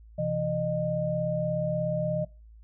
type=tone cluster; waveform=sine; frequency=130.1 / 166.8 / 612 Hz; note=C3 / E3 / D#5; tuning=-9 / +21 / -29 cents; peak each=-33 / -31 / -28 dBFS; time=0.18-2.25 s; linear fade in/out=10 ms; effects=noise-tail reverb RT60 0.3 s tail -21 dB re dry + added 55 Hz sine -48 dBFS peak until 2.63 s